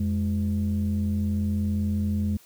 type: tone pair together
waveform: sine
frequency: 87.33 / 207.7 Hz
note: F2 / G#3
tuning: 0 / 0 cents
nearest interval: octave + minor third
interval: 1500 cents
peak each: -24 dBFS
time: 0-2.37 s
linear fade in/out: 5 ms
effects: tanh soft clip ceiling -18 dBFS + white hiss -55 dBFS RMS until 2.45 s